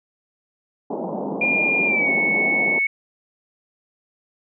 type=band-pass noise; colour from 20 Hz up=pink; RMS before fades=-27 dBFS; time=0.9-2.79 s; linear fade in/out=5 ms; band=180 to 890 Hz; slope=48 dB/octave
type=tone with pitch glide; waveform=sine; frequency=2410 to 2210 Hz; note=D7 to C#7; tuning=+44 to -6 cents; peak=-17 dBFS; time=1.41-2.87 s; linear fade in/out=5 ms; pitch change=-150 cents; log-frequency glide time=1.86-2.11 s
effects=none